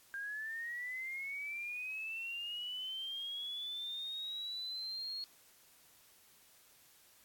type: linear sweep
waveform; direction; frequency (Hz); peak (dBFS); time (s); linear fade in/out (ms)
sine; up; 1594 to 4325; -39; 0.14-5.24; 0
effects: white hiss -64 dBFS RMS until 7.24 s + AAC 64 kbps